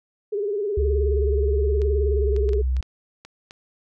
sine tone with vibrato, 409.6 Hz, G#4, 24 cents flat, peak -22 dBFS, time 0.32-2.62 s, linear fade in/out 10 ms, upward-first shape sine, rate 19 Hz, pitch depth 87 cents each way
sine tone with pitch glide, 70 to 63.82 Hz, C#2 to C2, +18 to -43 cents, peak -19 dBFS, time 0.77-2.81 s, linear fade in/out 5 ms, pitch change -161 cents, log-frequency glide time 2.09-2.69 s
clicks, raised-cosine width 0.2 ms, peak -24 dBFS, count 8, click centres 1.818 / 2.364 / 2.491 / 2.533 / 2.767 / 2.827 / 3.25 / 3.509 s
effects none

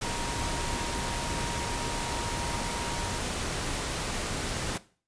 sine tone in noise, 941 Hz, A#5, 16 cents sharp, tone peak -37 dBFS, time 0.04-3.19 s, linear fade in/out 10 ms, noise pink, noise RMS -32 dBFS, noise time 0.01-4.78 s, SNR -8 dB, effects noise-tail reverb RT60 0.4 s tail -17 dB re dry + resampled to 22050 Hz

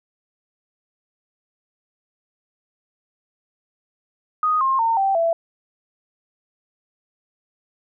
sine tone with pitch steps, 1244.5 / 1064.8 / 911 / 779.5 / 666.9 Hz, D#6 / C6 / A#5 / G5 / E5, 0 / +30 / -40 / -10 / +20 cents, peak -16 dBFS, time 4.43-5.33 s, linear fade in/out 2 ms, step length 180 ms, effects none

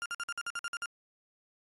35% pulse tone bursts, 1399 Hz, F6, 3 cents sharp, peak -32 dBFS, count 10, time 0.02-0.858 s, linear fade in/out 0 ms, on 37 ms, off 52 ms, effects AAC 32 kbps

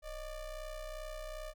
square ring-modulated tone, 293.7 Hz, D4, in tune, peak -39 dBFS, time 0.02-1.54 s, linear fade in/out 50 ms, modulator 325 Hz, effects none

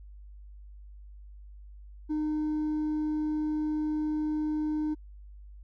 triangle tone with hard clipping, 305.7 Hz, D#4, 30 cents flat, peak -26 dBFS, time 2.09-4.95 s, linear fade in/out 20 ms, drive 1 dB, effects added 50 Hz sine -45 dBFS peak until 5.63 s

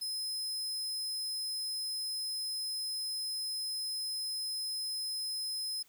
sawtooth tone, 5100 Hz, D#8, 42 cents sharp, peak -32 dBFS, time 0.01-5.83 s, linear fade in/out 10 ms, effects white hiss -65 dBFS RMS until 5.88 s

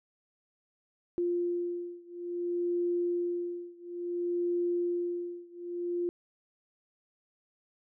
sine beating tone pair, 349.2 / 349.78 Hz, F4 / F4, 0 / +3 cents, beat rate 0.58 Hz, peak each -32 / -33 dBFS, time 1.18-6.09 s, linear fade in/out 0 ms, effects none

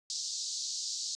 pink band-pass noise, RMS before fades -37 dBFS, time 0.1-1.15 s, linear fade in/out 0 ms, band 4100 to 7200 Hz, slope 48 dB/octave, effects resampled to 22050 Hz

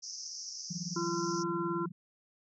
pink band-pass noise, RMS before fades -43 dBFS, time 0.02-1.44 s, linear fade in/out 20 ms, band 5100 to 6200 Hz, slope 96 dB/octave
sine tone with tremolo, 174.61 Hz, F3, in tune, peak -33 dBFS, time 0.7-1.92 s, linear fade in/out 10 ms, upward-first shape sine, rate 19 Hz, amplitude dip 100%
harmonic tone, 341.3 Hz, F4, 40 cents flat, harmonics 1 / 3 / 4, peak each -33 / -38 / -39 dBFS, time 0.96-1.86 s, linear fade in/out 5 ms
effects none

